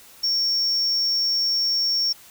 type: tone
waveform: triangle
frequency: 5490 Hz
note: F8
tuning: 31 cents flat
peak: -18 dBFS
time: 0.23-2.13 s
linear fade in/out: 10 ms
effects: white hiss -48 dBFS RMS until 2.3 s